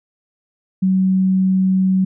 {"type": "tone", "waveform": "sine", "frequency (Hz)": 188.4, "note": "F#3", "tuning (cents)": 32, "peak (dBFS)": -12, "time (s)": [0.82, 2.05], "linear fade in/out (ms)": 10, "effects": []}